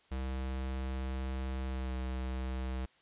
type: tone with pitch glide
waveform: square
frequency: 65.41 to 64.25 Hz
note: C2 to C2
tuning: 0 to -31 cents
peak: -35 dBFS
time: 0.11-2.86 s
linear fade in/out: 10 ms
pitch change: -31 cents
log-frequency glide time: 1.67-1.94 s
effects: white hiss -66 dBFS RMS until 3.01 s + resampled to 8000 Hz